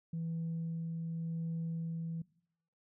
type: tone with tremolo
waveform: sine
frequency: 164.81 Hz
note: E3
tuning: in tune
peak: -33 dBFS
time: 0.13-2.22 s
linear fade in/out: 5 ms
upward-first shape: sine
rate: 0.89 Hz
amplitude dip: 25%
effects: noise-tail reverb RT60 0.7 s tail -22 dB re dry + tanh soft clip ceiling -32 dBFS